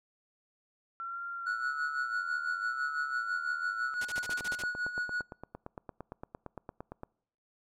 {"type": "tone with vibrato", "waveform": "sine", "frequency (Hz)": 1349, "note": "E6", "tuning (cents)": 40, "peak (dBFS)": -36, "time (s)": [1, 3.94], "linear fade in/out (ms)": 0, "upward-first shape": "sine", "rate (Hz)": 0.9, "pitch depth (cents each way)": 48}
{"type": "tone with tremolo", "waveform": "triangle", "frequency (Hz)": 1461, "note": "F#6", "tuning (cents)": -22, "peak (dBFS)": -28, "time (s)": [1.46, 5.22], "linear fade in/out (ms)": 10, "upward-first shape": "sine", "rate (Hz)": 6, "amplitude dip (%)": 70}
{"type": "noise bursts", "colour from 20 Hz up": "white", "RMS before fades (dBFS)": -38, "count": 9, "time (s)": [4.01, 4.626], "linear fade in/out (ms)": 5, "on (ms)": 40, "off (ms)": 32}
{"type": "click train", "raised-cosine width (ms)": 1, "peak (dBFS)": -27, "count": 26, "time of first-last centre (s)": [4.18, 7.034], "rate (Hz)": 8.76}
{"effects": ["noise-tail reverb RT60 0.7 s tail -26 dB re dry", "low-pass 8000 Hz 12 dB/octave"]}